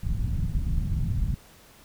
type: low-pass noise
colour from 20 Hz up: pink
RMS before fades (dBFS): -26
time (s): 0.03-1.35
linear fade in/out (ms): 10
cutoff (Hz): 170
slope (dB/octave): 24
effects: pink hiss -53 dBFS RMS until 1.84 s